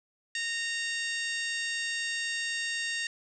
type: harmonic tone with a mistuned harmonic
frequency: 924 Hz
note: A#5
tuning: 16 cents flat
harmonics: 2 / 3 / 4 / 5 / 6 / 7 / 8 / 9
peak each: -33 / -37 / -39 / -41 / -43 / -44 / -45 / -46 dBFS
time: 0.35-3.07 s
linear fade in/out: 2 ms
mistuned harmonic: 7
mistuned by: +31 cents
effects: none